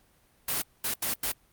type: noise bursts at uneven times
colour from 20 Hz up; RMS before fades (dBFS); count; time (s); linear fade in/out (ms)
white; -29; 4; 0.48-0.62 / 0.84-0.94 / 1.02-1.14 / 1.23-1.32; 5
effects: pink hiss -64 dBFS RMS until 1.52 s + Opus 32 kbps